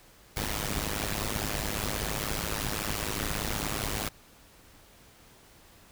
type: noise with amplitude modulation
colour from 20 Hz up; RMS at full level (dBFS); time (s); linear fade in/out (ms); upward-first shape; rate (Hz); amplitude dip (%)
pink; -28; 0.36-4.09; 10; sine; 105; 95
effects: pink hiss -56 dBFS RMS until 5.91 s